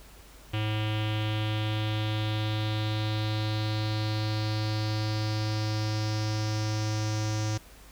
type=tone with low-pass filter sweep; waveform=square; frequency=107.6 Hz; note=A2; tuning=38 cents flat; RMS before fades=-29 dBFS; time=0.53-7.58 s; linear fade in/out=10 ms; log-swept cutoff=3000 to 6000 Hz; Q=4.4; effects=added 50 Hz sine -51 dBFS peak until 7.91 s + pink hiss -53 dBFS RMS until 7.91 s